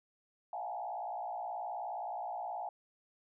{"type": "tone with frequency modulation", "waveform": "sine", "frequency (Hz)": 774, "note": "G5", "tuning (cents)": -22, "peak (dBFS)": -37, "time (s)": [0.53, 2.69], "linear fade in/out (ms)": 2, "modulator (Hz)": 59, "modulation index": 1.8, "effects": []}